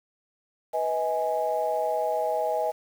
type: chord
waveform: sine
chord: G# minor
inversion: first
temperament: equal with one note detuned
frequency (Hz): 493.9 / 634.6 / 830.6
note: B4 / D#5 / G#5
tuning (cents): 0 / +34 / 0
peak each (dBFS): -30 / -26 / -28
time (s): 0.73-2.72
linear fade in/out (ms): 20
effects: tanh soft clip ceiling -14 dBFS + 8-bit